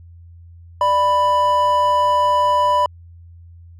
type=tone pair together; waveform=triangle; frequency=592.4 / 990 Hz; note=D5 / B5; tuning=+15 / +4 cents; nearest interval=major sixth; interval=889 cents; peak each=-18 / -12 dBFS; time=0.81-2.86 s; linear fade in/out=2 ms; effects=added 85 Hz sine -39 dBFS peak until 3.79 s